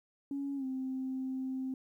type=tone with pitch glide; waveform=sine; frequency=279 to 261.8 Hz; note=C#4 to C4; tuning=+11 to +1 cents; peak=-33 dBFS; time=0.31-1.74 s; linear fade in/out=2 ms; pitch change=-110 cents; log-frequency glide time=0.56-0.65 s; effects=tanh soft clip ceiling -29 dBFS + 12-bit